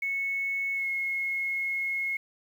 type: tone with pitch glide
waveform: sine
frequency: 2202 to 2168 Hz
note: C#7 to C#7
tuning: -12 to -39 cents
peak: -27 dBFS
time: 0.02-2.17 s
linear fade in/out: 5 ms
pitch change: -27 cents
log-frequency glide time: 0.74-0.88 s
effects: 9-bit